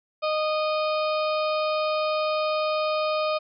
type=harmonic tone; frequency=617 Hz; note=D#5; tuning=15 cents flat; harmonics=1 / 2 / 4 / 5 / 6 / 7 / 8; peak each=-24 / -28 / -34 / -41 / -40 / -40 / -41 dBFS; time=0.22-3.39 s; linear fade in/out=20 ms; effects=none